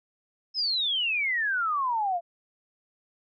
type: exponential sweep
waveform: sine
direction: down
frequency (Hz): 5270 to 668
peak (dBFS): -24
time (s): 0.54-2.21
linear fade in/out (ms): 50
effects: none